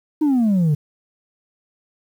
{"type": "exponential sweep", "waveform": "sine", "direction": "down", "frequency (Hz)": [316, 142.3], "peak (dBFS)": -11, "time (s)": [0.21, 0.75], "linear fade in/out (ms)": 10, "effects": ["tanh soft clip ceiling -13 dBFS", "8-bit"]}